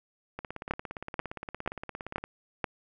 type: two click trains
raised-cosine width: 0.5 ms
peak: -13 / -22 dBFS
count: 5 / 33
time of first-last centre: 0.71-2.642 / 0.39-2.24 s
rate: 2.07 / 17.3 Hz
effects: none